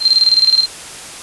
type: tone with tremolo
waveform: sine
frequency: 4159 Hz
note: C8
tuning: 11 cents flat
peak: -6 dBFS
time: 0-0.67 s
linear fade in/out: 50 ms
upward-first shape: square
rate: 19 Hz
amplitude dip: 70%
effects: white hiss -31 dBFS RMS until 1.22 s + resampled to 24000 Hz